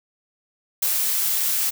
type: noise with ADSR envelope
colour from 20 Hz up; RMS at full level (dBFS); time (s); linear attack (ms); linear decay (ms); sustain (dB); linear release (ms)
blue; -20; 0.82-1.71; 7; 41; -2; 19
effects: none